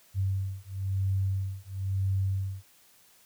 sine beating tone pair, 95.9 / 96.9 Hz, G2 / G2, -37 / -20 cents, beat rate 1 Hz, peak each -30 dBFS, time 0.14-2.64 s, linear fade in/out 50 ms, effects white hiss -60 dBFS RMS until 3.25 s

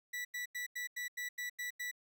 40% pulse tone bursts, 1959 Hz, B6, 15 cents flat, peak -37 dBFS, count 9, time 0.13-1.914 s, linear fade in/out 10 ms, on 120 ms, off 88 ms, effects none

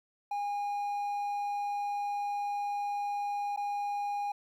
triangle tone with dropouts, 816 Hz, G#5, 31 cents flat, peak -29 dBFS, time 0.31-4.32 s, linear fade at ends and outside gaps 5 ms, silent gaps 3.563-3.573 s, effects 11-bit

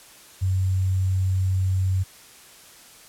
sine tone with sample-and-hold, 93.9 Hz, F#2, 26 cents sharp, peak -19 dBFS, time 0.41-2.04 s, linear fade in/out 20 ms, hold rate 7350 Hz, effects white hiss -48 dBFS RMS until 3.08 s + low-pass 12000 Hz 12 dB/octave

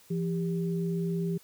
sine tone pair together, 170 / 397.2 Hz, F3 / G4, -46 / +23 cents, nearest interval octave + minor third, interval 1469 cents, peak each -28 / -34 dBFS, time 0.1-1.38 s, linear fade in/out 10 ms, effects white hiss -58 dBFS RMS until 1.43 s

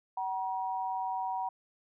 sine tone pair together, 756.6 / 954 Hz, F#5 / A#5, +38 / +40 cents, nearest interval major third, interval 402 cents, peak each -34 / -34 dBFS, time 0.17-1.49 s, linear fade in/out 5 ms, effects none

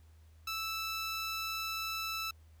15% pulse tone, 1318.5 Hz, E6, in tune, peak -29 dBFS, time 0.47-2.31 s, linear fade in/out 5 ms, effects added 79 Hz sine -56 dBFS peak until 2.6 s + pink hiss -71 dBFS RMS until 2.6 s

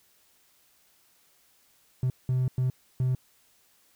triangle tone bursts at uneven times, 128.1 Hz, C3, 36 cents flat, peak -20 dBFS, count 4, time 2.03-2.1 / 2.29-2.48 / 2.58-2.7 / 3-3.15 s, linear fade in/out 2 ms, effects tanh soft clip ceiling -17 dBFS + white hiss -64 dBFS RMS until 3.95 s

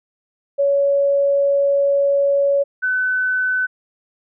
sine tone pair in turn, 561 / 1509 Hz, C#5 / F#6, +21 / +34 cents, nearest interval octave + perfect fourth, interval 1713 cents, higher second, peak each -13 / -16 dBFS, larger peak first, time 0.58-2.64 / 2.82-3.67 s, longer first, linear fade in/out 20 ms, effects none

